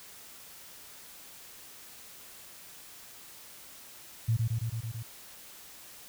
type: tone with echo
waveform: sine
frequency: 113.8 Hz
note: A#2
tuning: 41 cents flat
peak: -23 dBFS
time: 4.28-4.37 s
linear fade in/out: 10 ms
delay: 110 ms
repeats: 6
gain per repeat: -2 dB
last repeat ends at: 5.03 s
effects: white hiss -50 dBFS RMS until 6.08 s